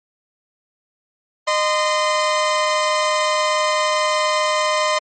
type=tone pair together; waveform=sawtooth; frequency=614 / 1031.6 Hz; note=D#5 / C6; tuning=-23 / -25 cents; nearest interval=major sixth; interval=898 cents; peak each=-15 dBFS; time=1.47-4.99 s; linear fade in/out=10 ms; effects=MP3 32 kbps